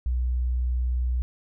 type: tone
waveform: sine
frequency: 61.74 Hz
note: B1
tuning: in tune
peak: -22 dBFS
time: 0.06-1.22 s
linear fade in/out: 0 ms
effects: none